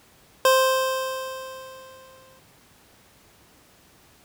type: tone with exponential decay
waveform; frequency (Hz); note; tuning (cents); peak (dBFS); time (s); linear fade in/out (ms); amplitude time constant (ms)
25% pulse; 523.3; C5; 0; -10; 0.45-2.39; 2; 420
effects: pink hiss -55 dBFS RMS until 4.24 s + high-pass 60 Hz 12 dB/octave